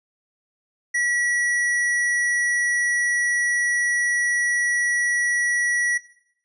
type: tone with hard clipping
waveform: sine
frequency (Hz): 1934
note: B6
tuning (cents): -37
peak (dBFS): -21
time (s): 0.94-5.98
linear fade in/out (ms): 10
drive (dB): 18
effects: noise-tail reverb RT60 0.7 s tail -17 dB re dry + resampled to 24000 Hz